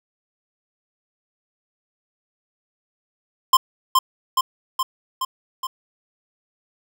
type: tone with echo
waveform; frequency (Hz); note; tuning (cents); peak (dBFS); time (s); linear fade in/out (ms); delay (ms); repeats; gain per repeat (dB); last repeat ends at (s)
square; 1046.5; C6; 0; -10; 3.53-3.57; 5; 420; 5; -3; 5.67
effects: none